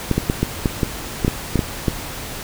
clicks, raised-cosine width 3 ms, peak -3 dBFS, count 11, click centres 0.113 / 0.18 / 0.299 / 0.43 / 0.658 / 0.832 / 1.248 / 1.28 / 1.557 / 1.592 / 1.882 s, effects pink hiss -30 dBFS RMS until 2.43 s

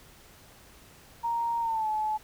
sine tone with pitch glide, 932.3 to 859.9 Hz, A#5 to A5, 0 to -40 cents, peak -26 dBFS, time 1.23-2.18 s, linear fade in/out 20 ms, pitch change -140 cents, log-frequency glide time 1.6-1.88 s, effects pink hiss -54 dBFS RMS until 2.23 s

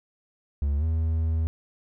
triangle tone with pitch glide, 71.4 to 80.61 Hz, D2 to E2, -48 to -38 cents, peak -20 dBFS, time 0.62-1.47 s, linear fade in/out 0 ms, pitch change +210 cents, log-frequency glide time 0.78-0.84 s, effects none

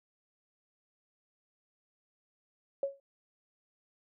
sine tone with exponential decay, 553 Hz, C#5, 4 cents flat, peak -25 dBFS, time 2.83-3 s, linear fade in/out 2 ms, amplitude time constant 35 ms, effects none

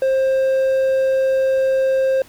triangle tone, 530 Hz, C5, 22 cents sharp, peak -12 dBFS, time 0.02-2.22 s, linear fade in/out 2 ms, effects pink hiss -47 dBFS RMS until 2.28 s

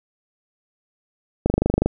click train, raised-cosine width 2 ms, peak -4 dBFS, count 11, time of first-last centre 1.46-1.86 s, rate 25 Hz, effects none

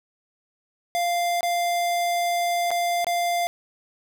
square tone with dropouts, 696 Hz, F5, 6 cents flat, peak -22 dBFS, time 0.95-3.47 s, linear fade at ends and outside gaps 0 ms, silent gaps 1.408-1.43 / 2.706-2.714 / 3.045-3.068 s, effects none

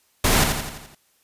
pink noise with echo, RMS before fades -18 dBFS, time 0.24-0.44 s, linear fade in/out 5 ms, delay 85 ms, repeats 6, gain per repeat -5 dB, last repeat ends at 0.95 s, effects white hiss -63 dBFS RMS until 1.23 s + resampled to 32000 Hz

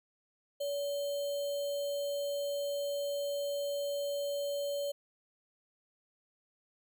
sine tone with sample-and-hold, 570 Hz, C#5, 48 cents sharp, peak -32 dBFS, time 0.6-4.92 s, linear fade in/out 10 ms, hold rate 3675 Hz, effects none

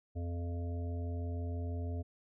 harmonic tone, 86.1 Hz, F2, 24 cents flat, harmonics 1 / 3 / 5 / 7 / 8, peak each -35 / -45 / -49 / -52 / -53 dBFS, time 0.15-2.03 s, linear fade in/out 20 ms, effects none

